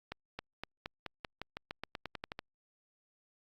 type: accelerating click train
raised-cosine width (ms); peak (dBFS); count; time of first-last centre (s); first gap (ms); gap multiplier
0.3; -23; 16; 0.12-2.391; 270; 0.91
effects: Opus 48 kbps